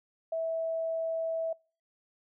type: tone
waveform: sine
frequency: 653 Hz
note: E5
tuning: 17 cents flat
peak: -29 dBFS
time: 0.32-1.53 s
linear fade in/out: 5 ms
effects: noise-tail reverb RT60 0.4 s tail -26 dB re dry